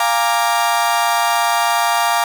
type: chord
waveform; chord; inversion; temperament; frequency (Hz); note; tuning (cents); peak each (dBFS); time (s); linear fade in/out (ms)
35% pulse; Bb dominant seventh; second; equal with one note detuned; 698.5 / 818.7 / 932.3 / 1174.7; F5 / Ab5 / Bb5 / D6; 0 / -25 / 0 / 0; -17 / -20 / -17 / -19; 0-2.24; 2
effects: none